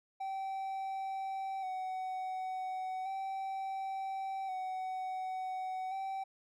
triangle tone with vibrato, 761 Hz, F#5, 48 cents sharp, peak -34 dBFS, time 0.2-6.24 s, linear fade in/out 10 ms, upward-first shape square, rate 0.35 Hz, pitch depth 26 cents each way, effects none

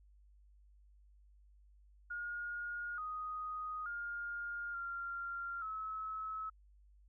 sine tone with pitch steps, 1429 / 1247 / 1413 / 1386 / 1293 Hz, F6 / D#6 / F6 / F6 / E6, +39 / +3 / +20 / -14 / -34 cents, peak -39 dBFS, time 2.1-6.5 s, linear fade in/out 10 ms, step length 880 ms, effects added 50 Hz sine -61 dBFS peak until 7.08 s

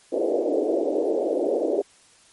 pink band-pass noise, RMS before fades -23 dBFS, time 0.12-1.82 s, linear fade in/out 10 ms, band 310 to 620 Hz, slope 48 dB/octave, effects white hiss -55 dBFS RMS until 2.32 s + MP3 48 kbps

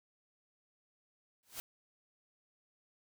white noise with exponential growth, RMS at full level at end -39 dBFS, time 1.43-1.6 s, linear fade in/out 0 ms, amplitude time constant 35 ms, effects none

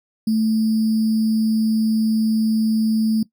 sine tone with sample-and-hold, 220 Hz, A3, in tune, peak -15 dBFS, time 0.27-3.23 s, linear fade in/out 5 ms, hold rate 4900 Hz, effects noise-tail reverb RT60 0.1 s tail -18 dB re dry

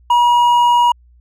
triangle tone with hard clipping, 961 Hz, B5, 48 cents flat, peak -10 dBFS, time 0.1-0.92 s, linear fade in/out 5 ms, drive 8 dB, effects added 60 Hz sine -45 dBFS peak until 1.2 s

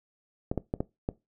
clicks, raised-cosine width 2 ms, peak -15 dBFS, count 5, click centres 0.515 / 0.577 / 0.739 / 0.805 / 1.089 s, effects noise-tail reverb RT60 0.2 s tail -19 dB re dry

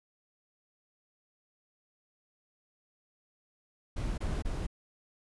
brown noise bursts, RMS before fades -33 dBFS, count 3, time 3.96-4.668 s, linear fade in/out 10 ms, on 220 ms, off 24 ms, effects resampled to 24000 Hz

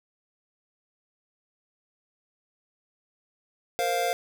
square chord, Bb suspended second, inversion none, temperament just, 466.2 / 524.4 / 699.2 Hz, Bb4 / C5 / F5, 0 / +4 / +2 cents, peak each -32 / -31 / -27 dBFS, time 3.79-4.13 s, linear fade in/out 0 ms, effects none

